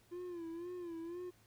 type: tone with vibrato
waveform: triangle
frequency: 344.1 Hz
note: F4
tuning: 26 cents flat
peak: -40 dBFS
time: 0.11-1.31 s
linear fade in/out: 20 ms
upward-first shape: sine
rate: 2 Hz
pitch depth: 82 cents each way
effects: added 110 Hz sine -69 dBFS peak until 1.46 s + pink hiss -69 dBFS RMS until 1.46 s